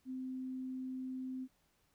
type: tone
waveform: sine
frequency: 258.7 Hz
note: C4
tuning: 19 cents flat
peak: -39 dBFS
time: 0.05-1.48 s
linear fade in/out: 50 ms
effects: pink hiss -75 dBFS RMS until 1.94 s